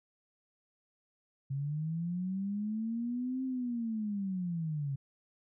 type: linear two-way sweep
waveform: sine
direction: up then down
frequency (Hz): 134.2 to 263.3 to 134.2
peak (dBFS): -32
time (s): 1.5-4.96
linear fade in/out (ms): 10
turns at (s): 3.44
effects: none